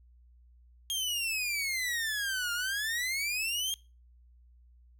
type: exponential two-way sweep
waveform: sawtooth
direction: down then up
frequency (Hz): 3255 to 1396.9 to 3255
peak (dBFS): -27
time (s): 0.9-3.74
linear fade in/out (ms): 0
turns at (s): 2.53
effects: noise-tail reverb RT60 0.3 s tail -22 dB re dry + added 60 Hz sine -56 dBFS peak until 4.99 s